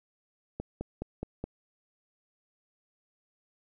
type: click train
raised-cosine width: 2 ms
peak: -21 dBFS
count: 5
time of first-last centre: 0.6-1.44 s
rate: 4.76 Hz
effects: none